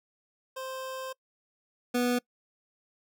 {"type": "tone pair in turn", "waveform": "25% pulse", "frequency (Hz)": [523.3, 245.3], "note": ["C5", "B3"], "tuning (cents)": [0, -12], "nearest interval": "octave + minor second", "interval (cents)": 1312, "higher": "first", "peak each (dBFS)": [-32, -21], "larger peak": "second", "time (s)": [[0.56, 1.13], [1.94, 2.19]], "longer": "first", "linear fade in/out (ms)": 10, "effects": ["noise-tail reverb RT60 0.1 s tail -24 dB re dry"]}